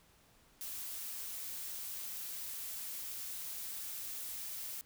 blue noise, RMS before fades -43 dBFS, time 0.61-4.81 s, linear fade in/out 0 ms, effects pink hiss -66 dBFS RMS until 4.85 s

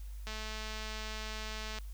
click train, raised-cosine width 0.2 ms, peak -25 dBFS, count 330, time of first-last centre 0.27-1.786 s, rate 217 Hz, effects added 50 Hz sine -41 dBFS peak until 1.93 s + white hiss -62 dBFS RMS until 1.93 s

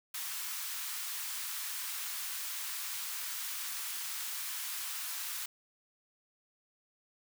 white high-pass noise, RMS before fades -39 dBFS, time 0.14-5.46 s, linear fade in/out 5 ms, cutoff 1000 Hz, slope 24 dB/octave, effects none

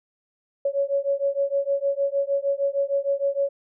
sine beating tone pair, 554.4 / 560.9 Hz, C#5 / C#5, 0 / +20 cents, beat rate 6.5 Hz, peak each -24 dBFS, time 0.65-3.49 s, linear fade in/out 5 ms, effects none

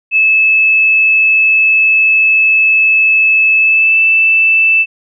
sine tone with pitch glide, 2607 to 2643 Hz, E7 to E7, -20 to +4 cents, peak -6 dBFS, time 0.11-4.86 s, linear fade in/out 50 ms, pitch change +24 cents, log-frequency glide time 3.57-4 s, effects none

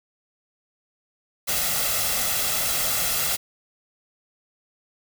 white noise with comb filter, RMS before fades -24 dBFS, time 1.47-3.37 s, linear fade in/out 20 ms, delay 1.5 ms, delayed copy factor +0.55, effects none

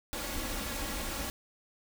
pink noise with comb filter, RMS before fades -36 dBFS, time 0.13-1.3 s, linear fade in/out 0 ms, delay 3.6 ms, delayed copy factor +0.65, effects none

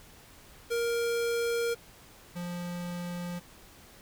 square tone pair in turn, 468.3 / 175.41 Hz, A#4 / F3, +8 / +8 cents, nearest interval octave + perfect fourth, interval 1700 cents, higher first, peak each -28 / -35 dBFS, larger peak first, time 0.7-1.75 / 2.35-3.4 s, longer neither, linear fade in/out 20 ms, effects pink hiss -54 dBFS RMS until 4.01 s

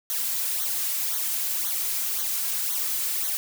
blue noise with flanger, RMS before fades -27 dBFS, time 0.1-3.37 s, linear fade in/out 0 ms, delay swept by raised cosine 0.39 to 3.39 ms, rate 1.9 Hz, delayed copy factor -0.75, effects none

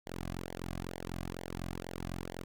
sawtooth tone with flanger, 44 Hz, F1, 14 cents sharp, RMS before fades -41 dBFS, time 0.06-2.44 s, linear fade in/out 10 ms, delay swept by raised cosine 0.76 to 2.26 ms, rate 2.2 Hz, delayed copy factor -1, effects none

